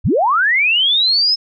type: linear sweep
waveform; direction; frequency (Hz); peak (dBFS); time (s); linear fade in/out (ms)
sine; up; 34.41 to 5220; -11; 0.04-1.36; 20
effects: none